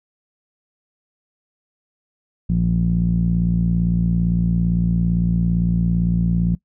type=tone with low-pass filter; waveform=sawtooth; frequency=57.7 Hz; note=A#1; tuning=17 cents flat; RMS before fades=-18 dBFS; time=2.49-6.55 s; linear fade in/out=0 ms; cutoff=180 Hz; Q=6.4; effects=noise-tail reverb RT60 0.1 s tail -21 dB re dry